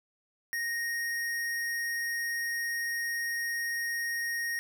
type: tone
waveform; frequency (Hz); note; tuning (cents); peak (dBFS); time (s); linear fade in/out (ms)
square; 1864.7; A#6; 0; -31; 0.53-4.59; 0
effects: none